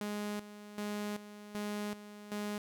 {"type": "tone with tremolo", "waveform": "sawtooth", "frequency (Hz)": 207.7, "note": "G#3", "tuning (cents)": 0, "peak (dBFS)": -32, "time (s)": [0.01, 2.58], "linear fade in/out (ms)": 2, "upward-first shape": "square", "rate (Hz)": 1.3, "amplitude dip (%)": 75, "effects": []}